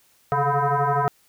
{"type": "tone with frequency modulation", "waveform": "sine", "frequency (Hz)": 136.5, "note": "C#3", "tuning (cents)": -26, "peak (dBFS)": -18, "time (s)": [0.32, 1.08], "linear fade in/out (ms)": 0, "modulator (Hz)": 285, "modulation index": 4.2, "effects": ["white hiss -60 dBFS RMS until 1.28 s"]}